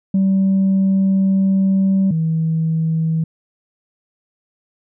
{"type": "tone pair in turn", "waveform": "sine", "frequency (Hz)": [192.7, 161.29], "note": ["G3", "E3"], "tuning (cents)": [-29, -37], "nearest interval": "minor third", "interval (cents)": 308, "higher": "first", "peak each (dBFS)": [-10, -14], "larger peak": "first", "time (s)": [[0.14, 2.11], [2.11, 3.24]], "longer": "first", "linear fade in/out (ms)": 5, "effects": ["tanh soft clip ceiling -10 dBFS"]}